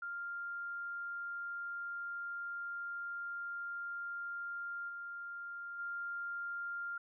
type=tone with level steps; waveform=sine; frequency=1396.9 Hz; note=F6; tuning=in tune; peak=-39 / -42 / -38 dBFS; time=0.02-6.98 s; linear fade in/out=5 ms; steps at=4.88 / 5.78 s; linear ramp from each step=20 ms; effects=none